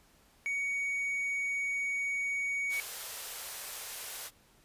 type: tone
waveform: triangle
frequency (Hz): 2242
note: C#7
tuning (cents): +19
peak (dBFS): -29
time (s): 0.46-2.8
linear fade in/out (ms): 0
type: high-pass noise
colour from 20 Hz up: white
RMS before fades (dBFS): -41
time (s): 2.69-4.31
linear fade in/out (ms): 50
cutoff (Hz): 410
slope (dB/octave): 48
effects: pink hiss -64 dBFS RMS until 4.64 s + resampled to 32000 Hz